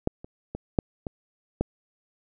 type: clicks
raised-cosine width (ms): 2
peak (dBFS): -9 / -27 / -19 / -7 / -18 / -10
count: 6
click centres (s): 0.074 / 0.245 / 0.55 / 0.788 / 1.068 / 1.61
effects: none